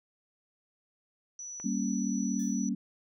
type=tone; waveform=sine; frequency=5920 Hz; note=F#8; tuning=in tune; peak=-39 dBFS; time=1.39-2.69 s; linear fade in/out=2 ms
type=click; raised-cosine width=0.5 ms; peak=-32 dBFS; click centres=1.6 s
type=chord; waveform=sine; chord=G diminished; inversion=none; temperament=equal; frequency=196 / 233.1 / 277.2 Hz; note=G3 / Bb3 / Db4; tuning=0 / 0 / 0 cents; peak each=-32 / -32 / -34 dBFS; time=1.64-2.75 s; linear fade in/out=10 ms
type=tone with exponential decay; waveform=5% pulse; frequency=1734 Hz; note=A6; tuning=26 cents flat; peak=-40 dBFS; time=2.39-2.71 s; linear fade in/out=5 ms; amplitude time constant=68 ms
effects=none